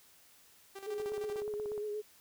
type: tone with tremolo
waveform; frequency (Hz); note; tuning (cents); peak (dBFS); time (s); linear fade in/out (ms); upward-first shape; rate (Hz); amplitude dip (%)
sawtooth; 392; G4; 0; -39; 0.75-1.43; 10; square; 13; 65
type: tone with vibrato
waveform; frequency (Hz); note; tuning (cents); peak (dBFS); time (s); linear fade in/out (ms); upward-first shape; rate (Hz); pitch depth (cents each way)
sine; 420; G#4; +19; -35; 0.86-2.02; 20; sine; 8.3; 29
type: click train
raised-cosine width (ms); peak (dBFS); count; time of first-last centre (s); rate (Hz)
1; -35; 14; 1-1.778; 16.7
effects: white hiss -62 dBFS RMS until 2.2 s